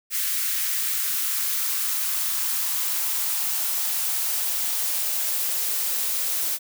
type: noise with high-pass filter sweep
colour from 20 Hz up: blue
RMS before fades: -25 dBFS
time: 0.1-6.59 s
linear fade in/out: 50 ms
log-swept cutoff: 1700 to 390 Hz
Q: 1.7
effects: none